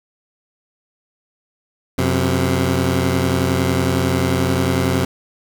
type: tone pair together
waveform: 15% pulse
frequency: 90.4 / 130.06 Hz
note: F#2 / C3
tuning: -40 / -10 cents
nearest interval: tritone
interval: 630 cents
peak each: -12 dBFS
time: 1.98-5.05 s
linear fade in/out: 5 ms
effects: none